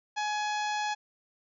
harmonic tone, 841 Hz, G#5, 22 cents sharp, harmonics 1 / 2 / 3 / 4 / 5 / 6 / 7 / 8, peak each -30 / -36 / -40 / -42 / -44 / -46 / -47 / -48 dBFS, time 0.16-0.95 s, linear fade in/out 20 ms, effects none

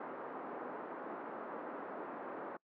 pink band-pass noise, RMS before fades -45 dBFS, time 0-2.57 s, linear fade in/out 5 ms, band 270 to 1400 Hz, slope 24 dB/octave, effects noise-tail reverb RT60 0.1 s tail -25 dB re dry

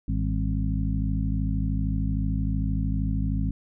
harmonic tone with a mistuned harmonic, 53.1 Hz, G#1, 39 cents sharp, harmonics 1 / 2 / 3 / 4 / 5, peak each -26 / -29 / -31 / -32 / -33 dBFS, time 0.08-3.51 s, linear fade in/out 5 ms, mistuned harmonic 4, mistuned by -88 cents, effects none

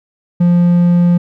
triangle tone, 174.61 Hz, F3, in tune, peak -5 dBFS, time 0.4-1.18 s, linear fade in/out 10 ms, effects none

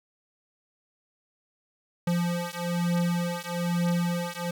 square beating tone pair, 173 / 174.1 Hz, F3 / F3, -16 / -5 cents, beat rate 1.1 Hz, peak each -29 dBFS, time 2.07-4.51 s, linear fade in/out 5 ms, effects 10-bit

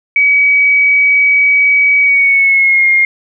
sine tone with pitch glide, 2271 to 2131 Hz, C#7 to C7, +41 to +31 cents, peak -6 dBFS, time 0.16-3.05 s, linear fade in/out 2 ms, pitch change -110 cents, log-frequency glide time 2-2.89 s, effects none

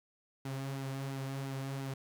sawtooth tone with flanger, 135.6 Hz, C#3, 38 cents flat, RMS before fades -39 dBFS, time 0.45-1.94 s, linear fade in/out 5 ms, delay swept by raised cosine 1.7 to 5.4 ms, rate 2.9 Hz, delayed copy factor -0.5, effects 12-bit

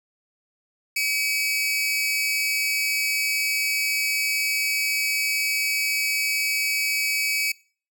sawtooth tone pair together, 2278 / 2559 Hz, C#7 / D#7, +47 / +48 cents, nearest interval major second, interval 201 cents, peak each -20 / -24 dBFS, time 0.96-7.52 s, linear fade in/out 5 ms, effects noise-tail reverb RT60 0.4 s tail -22 dB re dry

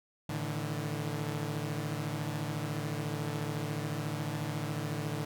sawtooth chord, A suspended fourth, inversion none, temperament equal with one note detuned, 110 / 146.83 / 160.86 Hz, A2 / D3 / E3, 0 / 0 / -42 cents, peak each -35 / -32 / -35 dBFS, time 0.29-5.25 s, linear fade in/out 5 ms, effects none

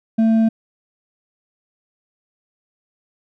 sine tone with hard clipping, 223.6 Hz, A3, 28 cents sharp, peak -13 dBFS, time 0.18-0.49 s, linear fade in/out 10 ms, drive 4 dB, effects none

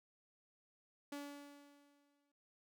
sawtooth tone with exponential decay, 286.4 Hz, D4, 43 cents flat, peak -39 dBFS, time 1.12-2.32 s, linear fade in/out 5 ms, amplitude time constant 260 ms, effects none

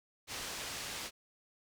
white low-pass noise, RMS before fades -42 dBFS, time 0.27-1.11 s, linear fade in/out 50 ms, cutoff 6400 Hz, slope 12 dB/octave, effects none

